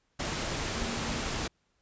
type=tone in noise; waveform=sine; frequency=231.8 Hz; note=A#3; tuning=10 cents flat; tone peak=-38 dBFS; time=0.76-1.21 s; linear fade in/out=10 ms; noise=pink; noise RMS=-33 dBFS; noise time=0.19-1.48 s; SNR=-8 dB; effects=pink hiss -74 dBFS RMS until 1.81 s + resampled to 16000 Hz